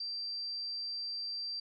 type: tone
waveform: sine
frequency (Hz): 4699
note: D8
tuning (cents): 0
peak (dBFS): -36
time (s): 0-1.6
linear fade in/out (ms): 5
effects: none